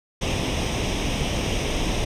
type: noise with comb filter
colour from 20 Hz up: pink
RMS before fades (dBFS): -24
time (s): 0.21-2.05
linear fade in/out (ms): 10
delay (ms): 0.34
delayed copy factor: +0.65
effects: low-pass 6000 Hz 12 dB/octave